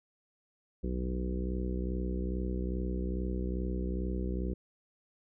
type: harmonic tone with a mistuned harmonic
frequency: 62.4 Hz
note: B1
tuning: 19 cents sharp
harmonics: 1 / 2 / 3 / 4 / 5 / 6 / 7 / 8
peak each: -33 / -46 / -37 / -46 / -42 / -41 / -48 / -47 dBFS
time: 0.83-4.54 s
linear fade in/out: 10 ms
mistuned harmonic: 1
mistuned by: -32 cents
effects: none